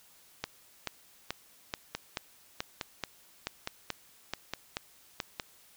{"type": "two click trains", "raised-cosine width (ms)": 0.2, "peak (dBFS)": [-16, -15], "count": [5, 12], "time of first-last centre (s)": [[1.95, 5.398], [0.44, 5.202]], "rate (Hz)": [1.16, 2.31], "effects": ["white hiss -60 dBFS RMS until 5.76 s"]}